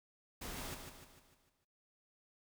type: noise with echo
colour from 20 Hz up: pink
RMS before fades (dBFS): -45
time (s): 0.41-0.75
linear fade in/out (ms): 10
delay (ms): 150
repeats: 6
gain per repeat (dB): -6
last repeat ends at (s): 1.65
effects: noise-tail reverb RT60 0.6 s tail -22 dB re dry